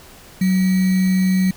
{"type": "tone with sample-and-hold", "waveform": "sine", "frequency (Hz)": 186.6, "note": "F#3", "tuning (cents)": 15, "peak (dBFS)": -13, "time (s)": [0.41, 1.51], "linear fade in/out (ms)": 5, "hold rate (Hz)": 2100, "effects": ["pink hiss -43 dBFS RMS until 1.56 s"]}